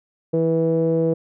sawtooth tone with low-pass filter, 163.5 Hz, E3, 14 cents flat, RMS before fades -19 dBFS, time 0.33-1.14 s, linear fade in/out 10 ms, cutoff 460 Hz, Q 7, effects none

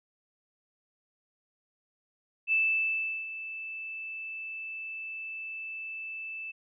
sine tone with ADSR envelope, 2637 Hz, E7, in tune, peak -22 dBFS, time 2.47-6.52 s, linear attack 53 ms, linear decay 740 ms, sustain -14 dB, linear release 17 ms, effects none

